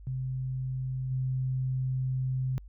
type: tone with level steps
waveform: sine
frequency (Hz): 130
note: C3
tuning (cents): -11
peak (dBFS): -30 / -27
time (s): 0.07-2.58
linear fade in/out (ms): 0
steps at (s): 1.1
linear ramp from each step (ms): 20
effects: added 50 Hz sine -45 dBFS peak until 2.68 s